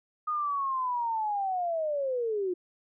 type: linear sweep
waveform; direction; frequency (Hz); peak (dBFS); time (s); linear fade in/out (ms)
sine; down; 1240 to 349.2; -27; 0.27-2.54; 10
effects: none